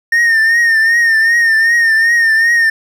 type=tone with vibrato; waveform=triangle; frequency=1828 Hz; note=A#6; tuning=34 cents flat; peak=-6 dBFS; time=0.12-2.7 s; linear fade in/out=5 ms; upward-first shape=triangle; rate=2.6 Hz; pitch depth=64 cents each way; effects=none